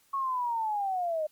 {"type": "linear sweep", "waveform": "sine", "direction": "down", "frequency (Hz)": [1108.7, 602], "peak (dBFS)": -27, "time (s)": [0.13, 1.27], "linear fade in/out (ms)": 10, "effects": ["white hiss -65 dBFS RMS until 1.31 s", "MP3 96 kbps"]}